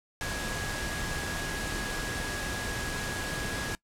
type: tone in noise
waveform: sine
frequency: 1661.2 Hz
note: G#6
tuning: in tune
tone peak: -37 dBFS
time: 0.21-3.75 s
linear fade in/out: 0 ms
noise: pink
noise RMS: -34 dBFS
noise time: 0.21-3.75 s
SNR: -6 dB
effects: noise-tail reverb RT60 0.1 s tail -22 dB re dry + low-pass 10000 Hz 12 dB/octave